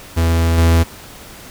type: tone with level steps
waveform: 45% pulse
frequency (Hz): 83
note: E2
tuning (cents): +12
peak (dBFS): -12 / -9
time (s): 0.16-0.84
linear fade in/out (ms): 20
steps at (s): 0.58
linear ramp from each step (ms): 2
effects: pink hiss -37 dBFS RMS until 1.5 s